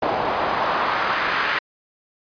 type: noise with band-pass filter sweep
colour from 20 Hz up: pink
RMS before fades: -22 dBFS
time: 0.02-1.59 s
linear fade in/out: 5 ms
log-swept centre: 680 to 1700 Hz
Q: 1.6
effects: resampled to 11025 Hz